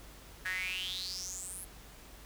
sawtooth tone with high-pass filter sweep, 185 Hz, F#3, in tune, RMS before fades -39 dBFS, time 0.45-1.65 s, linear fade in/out 10 ms, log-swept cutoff 1700 to 11000 Hz, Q 9, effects added 50 Hz sine -54 dBFS peak until 2.25 s + pink hiss -54 dBFS RMS until 2.25 s

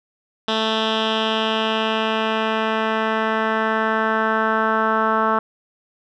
10% pulse tone with low-pass filter sweep, 220.4 Hz, A3, 3 cents sharp, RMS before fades -20 dBFS, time 0.48-5.39 s, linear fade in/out 2 ms, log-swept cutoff 3700 to 1300 Hz, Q 3.1, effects none

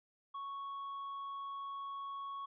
triangle tone, 1108.7 Hz, C#6, in tune, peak -39 dBFS, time 0.34-2.46 s, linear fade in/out 10 ms, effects resampled to 11025 Hz

